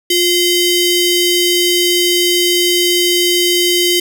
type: ring-modulated tone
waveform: sawtooth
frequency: 1713 Hz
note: A6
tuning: 47 cents flat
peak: -4 dBFS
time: 0.1-4 s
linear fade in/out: 5 ms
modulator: 1360 Hz
effects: none